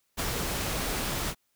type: noise with ADSR envelope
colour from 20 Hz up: pink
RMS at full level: -29 dBFS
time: 0.17-1.35 s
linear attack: 26 ms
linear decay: 39 ms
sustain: -2 dB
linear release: 60 ms
effects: white hiss -74 dBFS RMS until 1.55 s